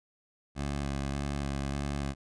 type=tone with vibrato; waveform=15% pulse; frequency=70 Hz; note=C#2; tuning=18 cents sharp; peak=-25 dBFS; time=0.55-2.15 s; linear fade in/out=50 ms; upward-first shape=square; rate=1.7 Hz; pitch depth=19 cents each way; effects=resampled to 22050 Hz